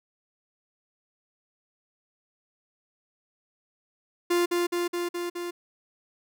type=tone with echo; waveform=45% pulse; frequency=349.2 Hz; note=F4; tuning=in tune; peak=-21 dBFS; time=4.3-4.46 s; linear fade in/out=10 ms; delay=210 ms; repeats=5; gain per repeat=-2 dB; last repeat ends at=5.51 s; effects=none